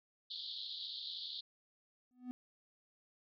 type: band-pass noise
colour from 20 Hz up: white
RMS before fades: -45 dBFS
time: 0.3-1.41 s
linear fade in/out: 10 ms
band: 3300 to 4500 Hz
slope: 96 dB/octave
type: tone with exponential growth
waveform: triangle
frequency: 249.3 Hz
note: B3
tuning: 16 cents sharp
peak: -35 dBFS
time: 2.11-2.31 s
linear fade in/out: 0 ms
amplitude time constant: 43 ms
effects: none